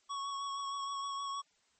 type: tone with vibrato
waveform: square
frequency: 1111 Hz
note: C#6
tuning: 4 cents sharp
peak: -37 dBFS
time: 0.09-1.42 s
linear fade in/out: 20 ms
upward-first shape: sine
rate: 6.4 Hz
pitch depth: 19 cents each way
effects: white hiss -72 dBFS RMS until 1.79 s + MP3 32 kbps